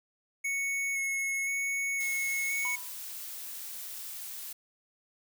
square tone with vibrato, 2200 Hz, C#7, 14 cents flat, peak -30 dBFS, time 0.44-2.76 s, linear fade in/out 10 ms, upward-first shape square, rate 0.97 Hz, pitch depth 12 cents each way
blue noise, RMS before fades -41 dBFS, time 2-4.53 s, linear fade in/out 5 ms
triangle tone with exponential decay, 991 Hz, B5, 6 cents sharp, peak -33 dBFS, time 2.65-3.01 s, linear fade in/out 0 ms, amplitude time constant 77 ms
effects none

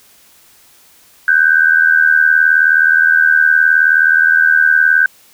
sine tone pair together, 1509.8 / 1589 Hz, F#6 / G6, +35 / +23 cents, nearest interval minor second, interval 88 cents, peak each -10 dBFS, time 1.28-5.06 s, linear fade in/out 2 ms, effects white hiss -47 dBFS RMS until 5.33 s

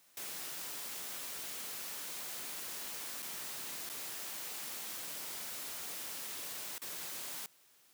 white noise with dropouts, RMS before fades -43 dBFS, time 0.17-7.46 s, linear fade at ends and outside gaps 1 ms, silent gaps 3.222-3.227 / 3.891-3.898 / 6.781-6.818 s, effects white hiss -66 dBFS RMS until 7.93 s + high-pass 150 Hz 12 dB/octave

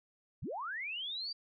sine linear sweep, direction up, 59.4 to 4737 Hz, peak -37 dBFS, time 0.42-1.33 s, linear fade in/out 10 ms, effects none

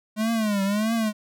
square tone with vibrato, 211.5 Hz, G#3, 32 cents sharp, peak -22 dBFS, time 0.16-1.13 s, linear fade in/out 50 ms, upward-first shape triangle, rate 1.6 Hz, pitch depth 160 cents each way, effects none

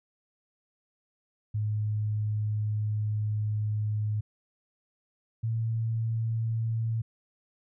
sine tone pair in turn, 106.3 / 113.17 Hz, G#2 / A2, +41 / +49 cents, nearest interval minor second, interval 108 cents, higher second, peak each -26 dBFS, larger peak neither, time 1.54-4.21 / 5.43-7.02 s, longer first, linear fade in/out 10 ms, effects none

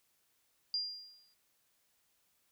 sine tone with exponential decay, 4800 Hz, D8, 37 cents sharp, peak -30 dBFS, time 0.74-1.34 s, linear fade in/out 1 ms, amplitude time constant 130 ms, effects white hiss -75 dBFS RMS until 2.51 s

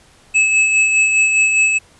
square tone with tremolo, 2597 Hz, E7, 26 cents flat, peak -10 dBFS, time 0.34-1.79 s, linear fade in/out 20 ms, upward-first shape sine, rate 4.9 Hz, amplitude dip 40%, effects pink hiss -49 dBFS RMS until 1.99 s + resampled to 24000 Hz

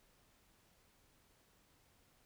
silence, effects pink hiss -71 dBFS RMS until 2.25 s

